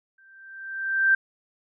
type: tone with exponential growth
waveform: sine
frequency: 1568 Hz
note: G6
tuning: in tune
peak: -14 dBFS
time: 0.18-1.15 s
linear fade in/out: 5 ms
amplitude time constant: 210 ms
effects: none